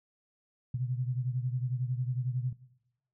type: beating tone pair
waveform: sine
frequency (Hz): 123.47 / 134.47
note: B2 / C3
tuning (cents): 0 / +48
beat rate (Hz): 11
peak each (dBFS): -31 / -35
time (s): 0.74-2.53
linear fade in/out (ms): 5
effects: noise-tail reverb RT60 0.9 s tail -19 dB re dry